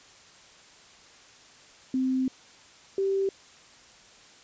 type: tone pair in turn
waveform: sine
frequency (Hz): 260 / 389.6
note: C4 / G4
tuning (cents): -11 / -11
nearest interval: perfect fifth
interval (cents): 700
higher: second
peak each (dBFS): -23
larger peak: neither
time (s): 1.94-2.28 / 2.98-3.29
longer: first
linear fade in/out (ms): 2
effects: white hiss -53 dBFS RMS until 4.43 s + resampled to 16000 Hz